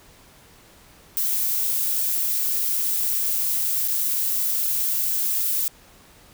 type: noise with dropouts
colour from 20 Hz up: violet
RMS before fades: -23 dBFS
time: 1.17-5.68 s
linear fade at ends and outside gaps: 0 ms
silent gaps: 3.878-3.883 s
effects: pink hiss -51 dBFS RMS until 6.33 s